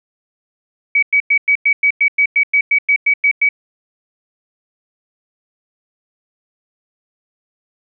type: tone bursts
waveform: sine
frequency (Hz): 2272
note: C#7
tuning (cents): +42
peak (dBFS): -9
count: 15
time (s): 0.95-3.49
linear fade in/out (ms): 5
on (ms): 76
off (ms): 100
effects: none